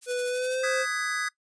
violet noise with tremolo, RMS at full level -32 dBFS, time 0.01-0.63 s, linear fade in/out 50 ms, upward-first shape triangle, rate 12 Hz, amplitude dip 90%
square tone with pitch glide, 493.9 to 522.1 Hz, B4 to C5, 0 to -4 cents, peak -27 dBFS, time 0.06-0.86 s, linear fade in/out 50 ms, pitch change +96 cents, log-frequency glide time 0.28-0.64 s
square chord, G# minor seventh, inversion second, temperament just, 1245.9 / 1495.1 / 1661.2 / 1993.5 Hz, D#6 / F#6 / G#6 / B6, +2 / +18 / 0 / +16 cents, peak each -34 / -36 / -31 / -34 dBFS, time 0.63-1.29 s, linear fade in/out 10 ms
effects noise-tail reverb RT60 0.1 s tail -21 dB re dry + resampled to 22050 Hz

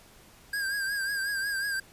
square tone with vibrato, 1609 Hz, G6, 45 cents sharp, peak -29 dBFS, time 0.53-1.8 s, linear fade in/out 5 ms, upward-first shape triangle, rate 5.5 Hz, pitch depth 65 cents each way, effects pink hiss -55 dBFS RMS until 1.92 s + resampled to 32000 Hz

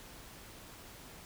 silence, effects pink hiss -52 dBFS RMS until 1.25 s

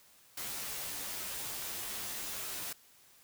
white noise with comb filter, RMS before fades -40 dBFS, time 0.37-2.73 s, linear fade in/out 5 ms, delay 12 ms, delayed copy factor -0.75, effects white hiss -62 dBFS RMS until 3.23 s

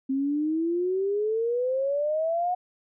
sine exponential sweep, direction up, 263.6 to 732 Hz, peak -23 dBFS, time 0.09-2.55 s, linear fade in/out 10 ms, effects none

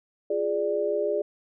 sine chord, D diminished, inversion first, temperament equal with one note detuned, 349.2 / 415.3 / 589.7 Hz, F4 / Ab4 / D5, 0 / 0 / +7 cents, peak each -32 / -26 / -27 dBFS, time 0.3-1.22 s, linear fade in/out 5 ms, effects none

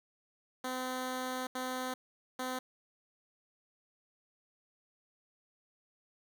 10% pulse tone bursts at uneven times, 255.9 Hz, C4, 38 cents flat, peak -27 dBFS, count 3, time 0.64-1.47 / 1.55-1.94 / 2.39-2.59 s, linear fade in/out 5 ms, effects none

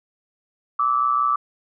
sine tone pair together, 1164 / 1289.7 Hz, D6 / E6, -16 / -38 cents, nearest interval major second, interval 178 cents, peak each -18 / -23 dBFS, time 0.79-1.36 s, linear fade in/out 5 ms, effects none

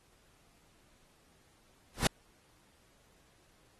pink noise with exponential growth, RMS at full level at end -22 dBFS, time 1.94-2.07 s, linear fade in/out 2 ms, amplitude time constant 28 ms, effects pink hiss -67 dBFS RMS until 3.79 s + AAC 32 kbps

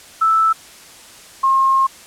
sine tone pair in turn, 1317 / 1071 Hz, E6 / C6, -2 / +40 cents, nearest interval major third, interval 358 cents, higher first, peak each -11 dBFS, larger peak neither, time 0.21-0.53 / 1.43-1.87 s, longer second, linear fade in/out 10 ms, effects white hiss -41 dBFS RMS until 2.06 s + low-pass 10000 Hz 12 dB/octave

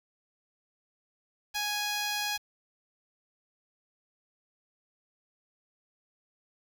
5% pulse tone with notch filter, 830.6 Hz, G#5, in tune, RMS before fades -32 dBFS, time 1.54-2.38 s, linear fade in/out 20 ms, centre 8800 Hz, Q 0.84, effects 8-bit

